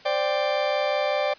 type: chord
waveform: 40% pulse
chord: C suspended second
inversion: none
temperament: just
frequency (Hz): 523.3 / 588.7 / 784.9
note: C5 / D5 / G5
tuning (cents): 0 / +4 / +2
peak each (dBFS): -28 / -23 / -28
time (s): 0.05-1.34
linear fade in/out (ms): 10
effects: white hiss -49 dBFS RMS until 1.38 s + resampled to 11025 Hz